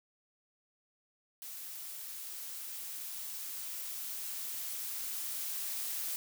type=noise with level ramp; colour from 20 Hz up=blue; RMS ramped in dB=-45 to -37 dBFS; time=1.42-6.16 s; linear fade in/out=0 ms; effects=none